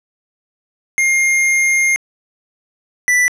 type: tone pair in turn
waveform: square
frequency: 2124 / 1977.4 Hz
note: C7 / B6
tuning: +25 / +2 cents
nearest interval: minor second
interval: 123 cents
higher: first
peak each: -12 / -11 dBFS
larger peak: second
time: 0.98-1.96 / 3.08-3.28 s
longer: first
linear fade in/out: 0 ms
effects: low-pass 11000 Hz 12 dB/octave + 8-bit